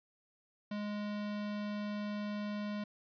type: tone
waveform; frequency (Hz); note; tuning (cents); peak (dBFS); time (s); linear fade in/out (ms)
square; 207.7; G#3; 0; -37; 0.71-2.84; 5
effects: resampled to 11025 Hz